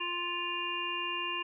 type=harmonic tone; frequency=349.2 Hz; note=F4; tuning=in tune; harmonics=1 / 3 / 5 / 7 / 8; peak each=-43 / -37 / -44 / -40 / -35 dBFS; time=0-1.43 s; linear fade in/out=10 ms; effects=none